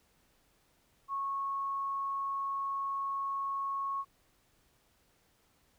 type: tone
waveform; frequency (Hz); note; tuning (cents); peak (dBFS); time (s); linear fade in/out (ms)
sine; 1100; C#6; -14; -32; 1.08-4.05; 50
effects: pink hiss -70 dBFS RMS until 5.78 s